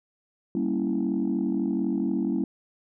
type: chord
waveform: sine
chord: G diminished seventh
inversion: none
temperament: equal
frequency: 196 / 233.1 / 277.2 / 329.6 Hz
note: G3 / Bb3 / Db4 / Fb4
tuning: 0 / 0 / 0 / 0 cents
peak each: -28 dBFS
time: 0.55-2.44 s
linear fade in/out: 2 ms
effects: tanh soft clip ceiling -17 dBFS